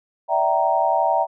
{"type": "chord", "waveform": "sine", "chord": "E half-diminished seventh", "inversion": "third", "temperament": "equal with one note detuned", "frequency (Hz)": [587.3, 659.3, 770.1, 932.3], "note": ["D5", "E5", "G5", "Bb5"], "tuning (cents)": [0, 0, -31, 0], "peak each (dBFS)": [-25, -21, -21, -21], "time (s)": [0.28, 1.27], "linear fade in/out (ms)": 50, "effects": []}